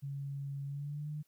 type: tone with pitch glide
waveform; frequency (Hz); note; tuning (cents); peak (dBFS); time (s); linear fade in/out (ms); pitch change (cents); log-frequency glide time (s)
sine; 139.6 to 150.49; C#3 to D3; +13 to +43; -37; 0.02-1.23; 20; +130; 0.66-1.1
effects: white hiss -75 dBFS RMS until 1.27 s